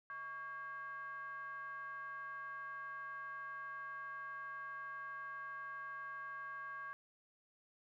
triangle ring-modulated tone, 246.9 Hz, B3, in tune, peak -39 dBFS, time 0.1-6.93 s, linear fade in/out 0 ms, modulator 1370 Hz, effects none

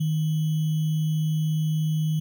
sine tone with sample-and-hold, 156.1 Hz, D#3, 6 cents sharp, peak -21 dBFS, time 0-2.2 s, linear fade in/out 10 ms, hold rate 3150 Hz, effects none

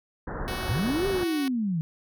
pink low-pass noise, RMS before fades -33 dBFS, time 0.27-1.24 s, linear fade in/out 5 ms, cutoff 1800 Hz, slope 96 dB/octave
5% pulse tone, 371.7 Hz, F#4, 8 cents sharp, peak -22 dBFS, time 0.48-1.48 s, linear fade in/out 0 ms
sine linear two-way sweep, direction up then down, 87.31 to 402.2 to 152.1 Hz, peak -24 dBFS, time 0.69-1.81 s, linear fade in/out 0 ms, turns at 1.07 s
effects none

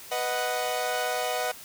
sawtooth chord, B major, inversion none, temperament equal, 493.9 / 622.3 / 740 Hz, B4 / D#5 / F#5, 0 / 0 / 0 cents, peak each -28 / -28 / -26 dBFS, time 0.11-1.52 s, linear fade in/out 10 ms, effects white hiss -45 dBFS RMS until 1.64 s

